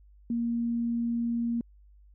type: tone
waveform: sine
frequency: 234.5 Hz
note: A#3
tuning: 11 cents sharp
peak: -26 dBFS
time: 0.3-1.61 s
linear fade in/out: 2 ms
effects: added 50 Hz sine -53 dBFS peak until 2.14 s